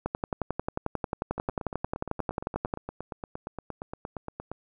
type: two click trains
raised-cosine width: 1 ms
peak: -21 / -14 dBFS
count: 28 / 31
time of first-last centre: 1.38-4.516 / 0.06-2.739 s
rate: 8.61 / 11.2 Hz
effects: none